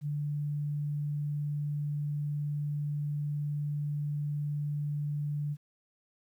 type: tone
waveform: sine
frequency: 146.83 Hz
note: D3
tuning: in tune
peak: -30 dBFS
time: 0.01-5.57 s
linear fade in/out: 50 ms
effects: 11-bit